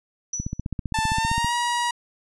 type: tone with exponential decay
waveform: sine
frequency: 5920 Hz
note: F#8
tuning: in tune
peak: -23 dBFS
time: 0.33-0.61 s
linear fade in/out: 5 ms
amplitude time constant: 60 ms
type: click train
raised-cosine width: 5 ms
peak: -15 dBFS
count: 17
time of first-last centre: 0.4-1.446 s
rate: 15.3 Hz
type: tone with pitch glide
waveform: sawtooth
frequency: 884 to 958.5 Hz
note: A5 to A#5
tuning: +8 to +48 cents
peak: -18 dBFS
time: 0.94-1.91 s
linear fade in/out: 5 ms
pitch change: +140 cents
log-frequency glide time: 1.12-1.54 s
effects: resampled to 24000 Hz